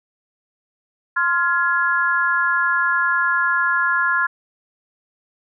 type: chord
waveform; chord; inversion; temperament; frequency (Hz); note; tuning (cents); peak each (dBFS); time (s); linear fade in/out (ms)
sine; F minor; second; equal with one note detuned; 1046.5 / 1396.9 / 1684.4; C6 / F6 / Ab6; 0 / 0 / +24; -22 / -19 / -20; 1.16-4.27; 10
effects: none